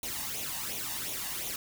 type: noise with flanger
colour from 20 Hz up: white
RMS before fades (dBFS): -36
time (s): 0.03-1.56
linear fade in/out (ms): 2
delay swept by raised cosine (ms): 0.3 to 1.11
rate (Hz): 2.8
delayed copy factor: +0.65
effects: none